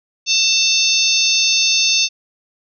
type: harmonic tone with a mistuned harmonic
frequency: 889 Hz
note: A5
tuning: 18 cents sharp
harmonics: 3 / 4 / 5 / 6 / 7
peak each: -19 / -19 / -19 / -19 / -19 dBFS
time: 0.26-2.09 s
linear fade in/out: 50 ms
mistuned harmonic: 4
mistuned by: +28 cents
effects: none